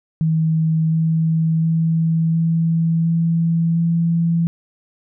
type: tone with pitch steps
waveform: sine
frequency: 160 / 161.49 / 162.98 / 164.5 / 166.03 / 167.57 Hz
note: D#3 / E3 / E3 / E3 / E3 / E3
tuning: +49 / -35 / -19 / -3 / +13 / +29 cents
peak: -14 dBFS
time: 0.21-4.47 s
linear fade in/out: 0 ms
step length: 710 ms
effects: none